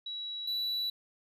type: tone pair in turn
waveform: sine / triangle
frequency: 3900 / 3941 Hz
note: B7 / B7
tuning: -23 / -4 cents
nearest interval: unison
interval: 19 cents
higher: second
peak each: -36 / -29 dBFS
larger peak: second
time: 0.06-0.47 / 0.47-0.9 s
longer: second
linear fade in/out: 5 ms
effects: none